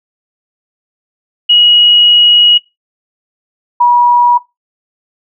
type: tone pair in turn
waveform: sine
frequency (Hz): 2902 / 965.6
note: F#7 / B5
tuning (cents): -34 / -39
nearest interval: octave + perfect fifth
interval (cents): 1905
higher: first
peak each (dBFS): -4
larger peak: neither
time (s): 1.49-2.58 / 3.8-4.38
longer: first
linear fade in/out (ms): 10
effects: noise-tail reverb RT60 0.2 s tail -19 dB re dry